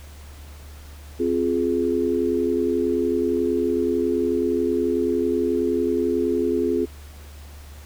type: chord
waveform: sine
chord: F minor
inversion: second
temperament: equal with one note detuned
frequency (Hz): 261.6 / 349.2 / 420.1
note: C4 / F4 / Ab4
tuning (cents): 0 / 0 / +20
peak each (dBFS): -24 / -23 / -23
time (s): 1.19-6.86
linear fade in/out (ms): 20
effects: added 73 Hz sine -39 dBFS peak until 7.85 s + pink hiss -48 dBFS RMS until 7.85 s